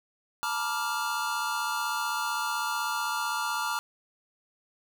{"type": "chord", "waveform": "square", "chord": "Bb major seventh", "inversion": "third", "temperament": "equal with one note detuned", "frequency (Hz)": [880, 955.8, 1174.7, 1396.9], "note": ["A5", "Bb5", "D6", "F6"], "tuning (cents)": [0, 43, 0, 0], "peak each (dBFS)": [-36, -35, -35, -33], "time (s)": [0.43, 3.79], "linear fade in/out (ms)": 0, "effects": []}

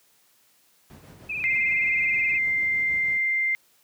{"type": "noise with tremolo", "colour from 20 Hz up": "brown", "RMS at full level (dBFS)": -40, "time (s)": [0.9, 3.17], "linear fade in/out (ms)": 0, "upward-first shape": "sine", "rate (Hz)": 6.5, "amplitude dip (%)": 40}
{"type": "tone with vibrato", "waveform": "sine", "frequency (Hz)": 2489, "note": "D#7", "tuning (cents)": 0, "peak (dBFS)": -27, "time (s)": [1.29, 2.39], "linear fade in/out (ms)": 10, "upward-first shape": "sine", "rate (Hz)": 19, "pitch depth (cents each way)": 77}
{"type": "tone", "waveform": "sine", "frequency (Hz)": 2093, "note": "C7", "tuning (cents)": 0, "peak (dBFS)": -21, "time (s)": [1.44, 3.55], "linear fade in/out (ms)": 0}
{"effects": ["white hiss -62 dBFS RMS until 3.83 s", "high-pass 100 Hz 12 dB/octave"]}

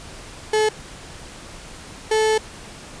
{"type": "tone pair in turn", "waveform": "35% pulse", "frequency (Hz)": [431, 436], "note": ["A4", "A4"], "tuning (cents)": [-36, -16], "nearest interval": "unison", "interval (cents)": 20, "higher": "second", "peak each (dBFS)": -14, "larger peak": "neither", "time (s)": [[0.53, 0.69], [2.11, 2.38]], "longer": "second", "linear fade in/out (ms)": 5, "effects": ["pink hiss -39 dBFS RMS until 3 s", "resampled to 22050 Hz"]}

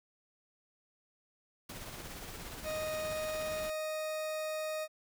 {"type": "noise with tremolo", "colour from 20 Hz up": "pink", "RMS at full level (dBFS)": -44, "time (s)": [1.69, 3.7], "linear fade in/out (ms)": 5, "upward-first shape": "sine", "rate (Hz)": 17, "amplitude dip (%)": 35}
{"type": "tone", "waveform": "40% pulse", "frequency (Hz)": 622.3, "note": "D#5", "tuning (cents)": 0, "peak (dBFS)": -34, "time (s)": [2.63, 4.88], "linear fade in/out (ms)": 50}
{"effects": []}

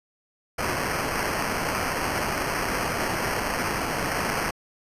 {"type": "noise with sample-and-hold", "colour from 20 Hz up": "violet", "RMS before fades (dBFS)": -27, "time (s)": [0.58, 4.51], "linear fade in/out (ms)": 10, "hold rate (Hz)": 3675, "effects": ["resampled to 32000 Hz"]}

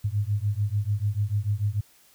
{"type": "beating tone pair", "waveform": "sine", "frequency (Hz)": [100, 106.8], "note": ["G2", "G#2"], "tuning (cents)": [35, 49], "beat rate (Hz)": 6.8, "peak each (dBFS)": -26, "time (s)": [0.04, 1.81], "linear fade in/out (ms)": 10, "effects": ["white hiss -58 dBFS RMS until 2.14 s"]}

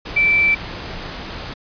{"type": "tone in noise", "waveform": "sine", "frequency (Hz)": 2330, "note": "D7", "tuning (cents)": -14, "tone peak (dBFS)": -12, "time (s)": [0.16, 0.55], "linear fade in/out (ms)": 10, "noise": "pink", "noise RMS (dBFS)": -30, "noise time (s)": [0.05, 1.54], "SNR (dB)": 15, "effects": ["resampled to 11025 Hz"]}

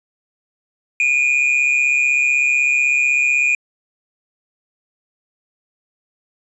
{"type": "tone with amplitude modulation", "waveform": "triangle", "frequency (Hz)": 2437, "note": "D#7", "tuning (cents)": -37, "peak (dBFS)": -9, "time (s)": [1, 3.55], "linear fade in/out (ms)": 2, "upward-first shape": "sine", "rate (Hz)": 136, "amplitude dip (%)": 60, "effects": ["resampled to 24000 Hz"]}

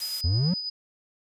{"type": "noise", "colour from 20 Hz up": "blue", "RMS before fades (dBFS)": -35, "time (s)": [0, 0.21], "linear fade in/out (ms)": 2}
{"type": "tone with tremolo", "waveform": "sine", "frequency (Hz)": 4978, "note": "D#8", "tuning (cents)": 0, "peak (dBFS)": -28, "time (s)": [0.01, 0.7], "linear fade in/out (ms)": 10, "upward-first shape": "sine", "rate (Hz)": 9.3, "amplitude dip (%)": 40}
{"type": "exponential sweep", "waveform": "triangle", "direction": "up", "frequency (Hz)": [78.3, 194.2], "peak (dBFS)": -19, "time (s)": [0.24, 0.54], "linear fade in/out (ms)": 5}
{"effects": ["resampled to 32000 Hz"]}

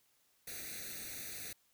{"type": "noise with comb filter", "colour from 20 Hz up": "white", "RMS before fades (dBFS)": -45, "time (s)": [0.47, 1.53], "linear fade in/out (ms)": 5, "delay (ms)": 0.48, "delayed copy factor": 0.95, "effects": ["white hiss -73 dBFS RMS until 1.73 s"]}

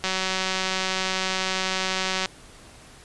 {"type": "click train", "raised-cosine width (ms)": 0.2, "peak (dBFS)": -8, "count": 418, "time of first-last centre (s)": [0.04, 2.258], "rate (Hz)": 188, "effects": ["pink hiss -48 dBFS RMS until 3.04 s", "resampled to 24000 Hz"]}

